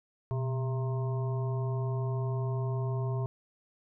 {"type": "harmonic tone with a mistuned harmonic", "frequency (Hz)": 132.8, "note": "C3", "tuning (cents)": 26, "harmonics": [1, 3, 5, 7, 8], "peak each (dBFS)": [-29, -39, -43, -46, -47], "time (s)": [0.31, 3.26], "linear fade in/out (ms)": 0, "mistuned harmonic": 1, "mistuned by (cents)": -120, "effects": []}